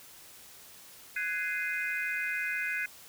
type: chord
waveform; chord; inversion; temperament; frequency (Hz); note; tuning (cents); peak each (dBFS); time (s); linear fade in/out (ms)
sine; Ab dominant seventh; third; just; 1495.1 / 1661.2 / 2077 / 2492; Gb6 / Ab6 / C7 / Eb7; +18 / 0 / -13 / +2; -36 / -36 / -35 / -36; 1.16-2.86; 5
effects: white hiss -52 dBFS RMS until 3.08 s